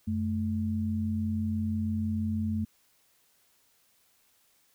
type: tone pair together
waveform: sine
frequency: 91.45 / 217.5 Hz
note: F#2 / A3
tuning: -20 / -20 cents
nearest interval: octave + minor third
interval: 1500 cents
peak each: -31 / -29 dBFS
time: 0.07-2.65 s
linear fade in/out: 10 ms
effects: white hiss -67 dBFS RMS until 4.74 s